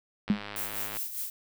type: click train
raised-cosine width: 0.3 ms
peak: -22 dBFS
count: 72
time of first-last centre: 0.28-0.969 s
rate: 103 Hz
type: tone with exponential decay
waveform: sine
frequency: 206.7 Hz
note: G#3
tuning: 8 cents flat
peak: -17 dBFS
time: 0.3-0.44 s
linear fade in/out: 2 ms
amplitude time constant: 29 ms
type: noise with tremolo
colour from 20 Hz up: violet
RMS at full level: -33 dBFS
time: 0.56-1.3 s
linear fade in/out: 2 ms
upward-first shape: sine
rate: 5 Hz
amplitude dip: 60%
effects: none